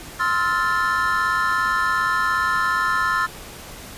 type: chord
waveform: triangle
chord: F major seventh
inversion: second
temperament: equal with one note detuned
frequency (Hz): 1046.5 / 1299.6 / 1396.9 / 1760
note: C6 / E6 / F6 / A6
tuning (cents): 0 / -25 / 0 / 0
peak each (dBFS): -22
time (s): 0.19-3.27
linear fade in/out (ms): 20
effects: pink hiss -38 dBFS RMS until 3.97 s + resampled to 32000 Hz